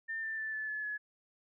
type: tone with pitch steps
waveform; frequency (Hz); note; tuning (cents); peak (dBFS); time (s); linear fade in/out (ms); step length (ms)
sine; 1800 / 1779.3 / 1758.9 / 1738.7 / 1718.7 / 1699; A6 / A6 / A6 / A6 / A6 / G#6; +39 / +19 / -1 / -21 / -41 / +39; -35; 0.08-0.98; 20; 150
effects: none